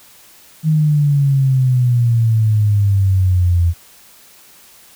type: exponential sweep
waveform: sine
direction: down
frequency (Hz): 158.5 to 84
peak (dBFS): -10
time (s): 0.63-3.74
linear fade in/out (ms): 50
effects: white hiss -45 dBFS RMS until 4.95 s